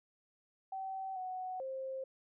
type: tone with pitch steps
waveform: sine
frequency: 767 / 742 / 529 Hz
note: G5 / F#5 / C5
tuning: -38 / +5 / +19 cents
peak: -38 dBFS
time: 0.72-2.04 s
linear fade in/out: 5 ms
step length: 440 ms
effects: none